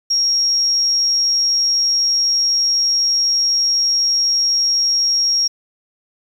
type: tone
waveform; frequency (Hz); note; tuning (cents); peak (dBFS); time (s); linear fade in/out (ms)
sine; 5588; F8; 0; -13; 0.1-5.48; 10
effects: 7-bit